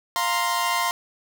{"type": "chord", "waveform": "sawtooth", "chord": "F suspended fourth", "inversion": "none", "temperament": "equal", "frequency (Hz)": [698.5, 932.3, 1046.5], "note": ["F5", "Bb5", "C6"], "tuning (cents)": [0, 0, 0], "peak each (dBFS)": [-25, -23, -20], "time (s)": [0.16, 0.91], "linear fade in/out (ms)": 0, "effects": []}